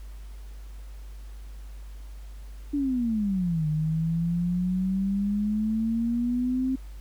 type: exponential two-way sweep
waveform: sine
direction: down then up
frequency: 293.7 to 152.1 to 264.2 Hz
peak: -23 dBFS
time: 2.73-6.76 s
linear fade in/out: 10 ms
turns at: 3.67 s
effects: added 50 Hz sine -38 dBFS peak until 7 s + pink hiss -57 dBFS RMS until 7 s